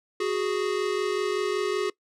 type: tone pair together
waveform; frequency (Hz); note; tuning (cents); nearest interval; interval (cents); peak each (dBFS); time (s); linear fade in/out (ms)
square; 370 / 415.3; F#4 / G#4; 0 / 0; major second; 200; -28; 0.2-1.9; 5
effects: noise-tail reverb RT60 0.1 s tail -22 dB re dry + low-pass 7000 Hz 12 dB/octave